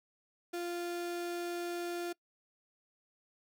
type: tone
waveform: 35% pulse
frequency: 347.9 Hz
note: F4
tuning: 7 cents flat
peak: -34 dBFS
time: 0.53-2.13 s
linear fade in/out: 10 ms
effects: noise-tail reverb RT60 0.1 s tail -24 dB re dry